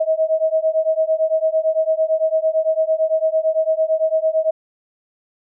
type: beating tone pair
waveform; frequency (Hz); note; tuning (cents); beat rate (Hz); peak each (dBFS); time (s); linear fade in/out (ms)
sine; 632 / 640.9; D#5 / E5; +27 / -49; 8.9; -18; 0-4.51; 10
effects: none